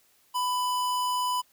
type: tone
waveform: square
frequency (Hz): 996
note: B5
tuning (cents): +14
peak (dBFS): -26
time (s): 0.34-1.42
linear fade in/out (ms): 20
effects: white hiss -64 dBFS RMS until 1.52 s